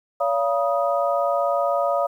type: tone cluster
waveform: sine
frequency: 567 / 687 / 963 / 1247 Hz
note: C#5 / F5 / B5 / D#6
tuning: +39 / -29 / -44 / +3 cents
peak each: -22 / -23 / -29 / -26 dBFS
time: 0.2-2.07 s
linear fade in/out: 10 ms
effects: 9-bit